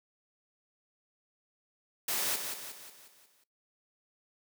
white noise with echo, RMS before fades -32 dBFS, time 2.08-2.36 s, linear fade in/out 5 ms, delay 180 ms, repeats 6, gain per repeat -6 dB, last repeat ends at 3.44 s, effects noise-tail reverb RT60 0.2 s tail -21 dB re dry + high-pass 200 Hz 12 dB/octave

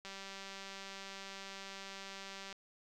click train, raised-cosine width 0.2 ms, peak -30 dBFS, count 484, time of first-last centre 0.05-2.527 s, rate 195 Hz, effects none

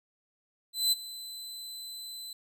sawtooth tone with ADSR envelope, 4029 Hz, B7, 34 cents sharp, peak -19 dBFS, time 0.73-2.33 s, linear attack 190 ms, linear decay 23 ms, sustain -18 dB, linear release 3 ms, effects none

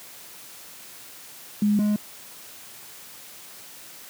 sine / triangle tone pair in turn, 207.7 / 208.9 Hz, G#3 / G#3, 0 / +10 cents, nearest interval unison, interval 10 cents, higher second, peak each -17 dBFS, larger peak neither, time 1.62-1.79 / 1.79-1.96 s, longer neither, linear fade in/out 2 ms, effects white hiss -44 dBFS RMS until 4.09 s + high-pass 100 Hz 12 dB/octave

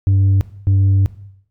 sine tone bursts at uneven times, 97.3 Hz, G2, 12 cents flat, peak -7 dBFS, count 2, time 0.07-0.41 / 0.67-1.06 s, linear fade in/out 0 ms, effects noise-tail reverb RT60 0.7 s tail -17 dB re dry + tanh soft clip ceiling -9 dBFS

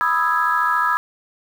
sine chord, E major seventh, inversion second, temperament equal, 987.8 / 1244.5 / 1318.5 / 1661.2 Hz, B5 / D#6 / E6 / G#6, 0 / 0 / 0 / 0 cents, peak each -21 dBFS, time 0.01-0.97 s, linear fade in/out 0 ms, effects tanh soft clip ceiling -6 dBFS + 7-bit

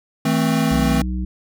square chord, A minor, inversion second, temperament equal with one note detuned, 161.14 / 220 / 261.6 Hz, E3 / A3 / C4, -39 / 0 / 0 cents, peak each -21 dBFS, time 0.25-1.02 s, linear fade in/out 5 ms
harmonic tone, 62.3 Hz, B1, 16 cents sharp, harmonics 1 / 3 / 5, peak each -22 / -26 / -33 dBFS, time 0.71-1.25 s, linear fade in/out 5 ms
effects none

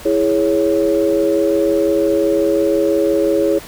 sine chord, C# minor, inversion first, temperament equal, 329.6 / 415.3 / 554.4 Hz, E4 / G#4 / C#5, 0 / 0 / 0 cents, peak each -16 dBFS, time 0.05-3.59 s, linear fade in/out 10 ms, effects tanh soft clip ceiling -3 dBFS + pink hiss -35 dBFS RMS until 3.67 s

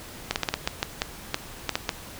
clicks, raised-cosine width 0.2 ms, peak -6 dBFS, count 12, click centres 0.31 / 0.359 / 0.433 / 0.488 / 0.54 / 0.675 / 0.829 / 1.019 / 1.344 / 1.693 / 1.755 / 1.892 s, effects pink hiss -42 dBFS RMS until 2.19 s

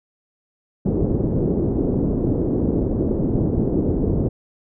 white low-pass noise, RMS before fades -20 dBFS, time 0.85-4.29 s, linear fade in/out 10 ms, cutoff 390 Hz, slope 24 dB/octave, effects none

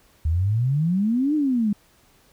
sine exponential two-way sweep, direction up then down, 75.1 to 311.1 to 199.7 Hz, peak -18 dBFS, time 0.25-1.73 s, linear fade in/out 5 ms, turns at 1.35 s, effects pink hiss -58 dBFS RMS until 2.32 s

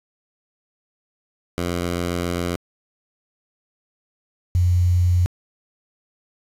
10% pulse / sine tone pair in turn, 87.4 / 88.98 Hz, F2 / F2, +2 / +33 cents, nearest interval unison, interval 31 cents, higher second, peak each -14 dBFS, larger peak neither, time 1.58-2.56 / 4.55-5.26 s, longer first, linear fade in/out 0 ms, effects resampled to 32000 Hz + 7-bit

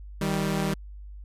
sawtooth tone pair together, 157.56 / 196 Hz, D#3 / G3, +22 / 0 cents, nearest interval major third, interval 378 cents, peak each -24 / -23 dBFS, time 0.21-0.74 s, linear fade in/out 5 ms, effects added 50 Hz sine -39 dBFS peak until 1.24 s + resampled to 32000 Hz

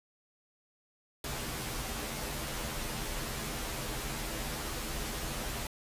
pink noise with comb filter, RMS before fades -37 dBFS, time 1.24-5.67 s, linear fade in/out 2 ms, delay 11 ms, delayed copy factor -0.8, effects resampled to 32000 Hz

